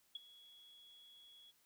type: tone with ADSR envelope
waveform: sine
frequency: 3350 Hz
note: G#7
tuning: 14 cents sharp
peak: -40 dBFS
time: 0.15-1.52 s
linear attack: 5 ms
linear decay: 19 ms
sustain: -19 dB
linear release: 24 ms
effects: white hiss -74 dBFS RMS until 1.65 s